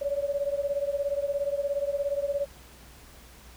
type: beating tone pair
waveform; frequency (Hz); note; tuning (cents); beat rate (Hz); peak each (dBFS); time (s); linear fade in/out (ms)
sine; 560 / 577; C#5 / D5; +18 / -31; 17; -28 / -30; 0.01-2.46; 10
effects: added 60 Hz sine -52 dBFS peak until 3.56 s + pink hiss -52 dBFS RMS until 3.56 s